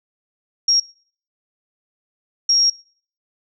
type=tone bursts at uneven times; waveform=sine; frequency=5588 Hz; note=F8; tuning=in tune; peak=-12 dBFS; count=2; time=0.68-0.8 / 2.49-2.7 s; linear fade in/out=5 ms; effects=noise-tail reverb RT60 0.5 s tail -24 dB re dry